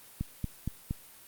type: click train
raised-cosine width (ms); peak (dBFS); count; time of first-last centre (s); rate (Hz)
5; -19; 4; 0.21-0.909; 4.29
effects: white hiss -53 dBFS RMS until 1.27 s + Opus 32 kbps